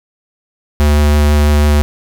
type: tone with vibrato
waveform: square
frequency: 74 Hz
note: D2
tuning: 14 cents sharp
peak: -8 dBFS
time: 0.8-1.82 s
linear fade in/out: 0 ms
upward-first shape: triangle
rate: 6.1 Hz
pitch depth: 10 cents each way
effects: none